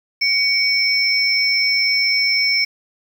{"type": "tone pair together", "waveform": "sine", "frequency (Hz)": [2248, 5347], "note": ["C#7", "E8"], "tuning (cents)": [24, 24], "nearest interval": "octave + minor third", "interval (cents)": 1500, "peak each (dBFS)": -17, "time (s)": [0.21, 2.65], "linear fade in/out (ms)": 10, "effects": ["7-bit"]}